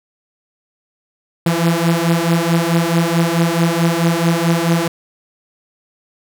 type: beating tone pair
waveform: sawtooth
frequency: 165.7 / 170.3 Hz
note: E3 / F3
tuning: +9 / -43 cents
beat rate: 4.6 Hz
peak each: -12 dBFS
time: 1.46-4.88 s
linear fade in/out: 5 ms
effects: none